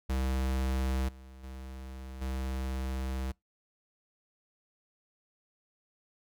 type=tone with level steps; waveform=square; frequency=65.41 Hz; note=C2; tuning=in tune; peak=-29 / -49 / -42 / -33 dBFS; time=0.09-3.32 s; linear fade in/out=10 ms; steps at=1.08 / 1.43 / 2.21 s; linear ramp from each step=10 ms; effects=noise-tail reverb RT60 0.2 s tail -26 dB re dry